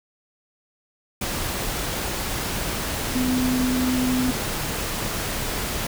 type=tone in noise; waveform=sine; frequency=253.6 Hz; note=B3; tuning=46 cents sharp; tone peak=-20 dBFS; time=3.15-4.31 s; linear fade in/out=5 ms; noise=pink; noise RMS=-27 dBFS; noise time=1.21-5.87 s; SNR=+4 dB; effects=none